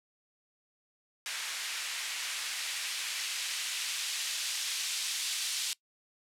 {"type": "noise with band-pass filter sweep", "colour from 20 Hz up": "blue", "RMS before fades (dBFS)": -35, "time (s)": [1.26, 5.73], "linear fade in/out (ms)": 0, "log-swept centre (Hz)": [1900, 3600], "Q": 0.97, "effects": ["noise-tail reverb RT60 0.1 s tail -22 dB re dry", "low-pass 11000 Hz 12 dB/octave"]}